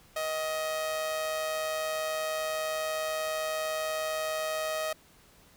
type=tone with amplitude modulation; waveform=sawtooth; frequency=629 Hz; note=D#5; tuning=19 cents sharp; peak=-24 dBFS; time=0.16-4.93 s; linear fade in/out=5 ms; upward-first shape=sine; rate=147 Hz; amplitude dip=45%; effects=pink hiss -59 dBFS RMS until 5.56 s